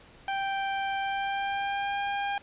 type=tone with pitch glide; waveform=sawtooth; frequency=784 to 803.7 Hz; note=G5 to G5; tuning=0 to +43 cents; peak=-24 dBFS; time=0.28-2.38 s; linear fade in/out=2 ms; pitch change=+43 cents; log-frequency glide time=1-2 s; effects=pink hiss -54 dBFS RMS until 2.42 s + resampled to 8000 Hz